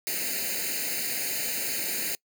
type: noise with comb filter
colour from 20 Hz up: white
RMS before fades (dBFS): -30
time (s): 0.07-2.15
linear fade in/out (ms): 0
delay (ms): 0.44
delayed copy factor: +1
effects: noise-tail reverb RT60 0.1 s tail -24 dB re dry + high-pass 200 Hz 12 dB/octave